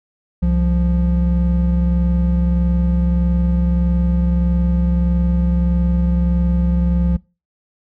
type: tone pair together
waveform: triangle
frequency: 65.41 / 174.62 Hz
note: C2 / F3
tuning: 0 / 0 cents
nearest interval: octave + perfect fourth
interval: 1700 cents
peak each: -14 dBFS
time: 0.42-7.17 s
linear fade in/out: 10 ms
effects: noise-tail reverb RT60 0.3 s tail -23 dB re dry